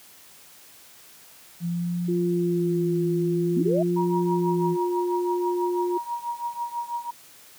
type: tone with vibrato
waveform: sine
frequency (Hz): 170.6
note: F3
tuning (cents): -40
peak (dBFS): -24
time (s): 1.6-4.77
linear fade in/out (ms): 50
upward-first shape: sine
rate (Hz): 0.5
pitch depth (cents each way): 45
type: tone with pitch glide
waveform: sine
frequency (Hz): 349.2 to 355.1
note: F4 to F4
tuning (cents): 0 to +29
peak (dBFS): -23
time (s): 2.08-5.98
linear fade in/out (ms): 10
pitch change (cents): +29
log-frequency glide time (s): 3.5-4.7
type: linear sweep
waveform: sine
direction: up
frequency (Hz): 207.7 to 684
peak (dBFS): -22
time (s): 3.56-3.83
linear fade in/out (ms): 10
type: tone with tremolo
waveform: sine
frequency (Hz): 949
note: A#5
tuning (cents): +31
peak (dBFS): -24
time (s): 3.96-7.11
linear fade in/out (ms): 10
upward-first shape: triangle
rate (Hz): 6.1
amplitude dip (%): 90
effects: white hiss -50 dBFS RMS until 7.58 s + high-pass 80 Hz 12 dB/octave